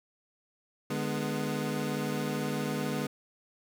25% pulse chord, G# diminished, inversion second, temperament equal with one note detuned, 149.66 / 207.7 / 246.9 Hz, D3 / G#3 / B3, +33 / 0 / 0 cents, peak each -31 dBFS, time 0.9-3.07 s, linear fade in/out 5 ms, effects none

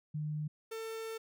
sine / 45% pulse tone pair in turn, 151.6 / 447.5 Hz, D#3 / A4, -45 / +29 cents, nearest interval octave + perfect fifth, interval 1874 cents, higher second, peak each -34 / -39 dBFS, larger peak first, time 0.14-0.48 / 0.71-1.18 s, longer second, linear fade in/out 10 ms, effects none

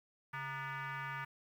sine tone with frequency modulation, 138.59 Hz, C#3, in tune, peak -38 dBFS, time 0.33-1.25 s, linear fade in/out 10 ms, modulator 536 Hz, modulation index 3.7, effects tanh soft clip ceiling -35 dBFS + 11-bit

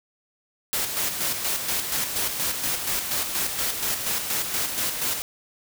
white noise with tremolo, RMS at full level -25 dBFS, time 0.73-5.22 s, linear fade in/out 0 ms, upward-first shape square, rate 4.2 Hz, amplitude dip 45%, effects none

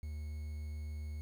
triangle tone with quantisation, 75.6 Hz, D#2, 49 cents flat, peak -37 dBFS, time 0.03-1.21 s, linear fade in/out 0 ms, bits 10, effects none

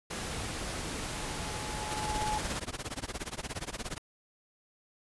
pink noise, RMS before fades -37 dBFS, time 0.1-2.6 s, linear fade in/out 10 ms
sine tone with exponential growth, 852 Hz, G#5, 44 cents sharp, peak -29 dBFS, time 0.26-2.38 s, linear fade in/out 1 ms, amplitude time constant 460 ms
pink noise with tremolo, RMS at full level -35 dBFS, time 1.91-3.98 s, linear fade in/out 0 ms, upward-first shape sine, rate 17 Hz, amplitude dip 95%
effects resampled to 24000 Hz

